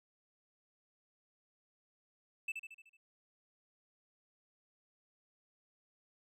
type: tone with echo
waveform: triangle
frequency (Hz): 2637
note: E7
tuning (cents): 0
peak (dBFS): -33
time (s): 2.48-2.52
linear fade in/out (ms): 5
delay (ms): 75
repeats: 6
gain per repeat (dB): -5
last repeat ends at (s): 2.97
effects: none